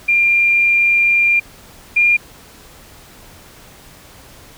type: tone pair in turn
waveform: sine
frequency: 2392 / 2407 Hz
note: D7 / D7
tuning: +31 / +42 cents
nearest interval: unison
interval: 11 cents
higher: second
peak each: -10 / -9 dBFS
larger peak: second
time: 0.08-1.4 / 1.96-2.17 s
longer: first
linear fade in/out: 10 ms
effects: pink hiss -42 dBFS RMS until 4.57 s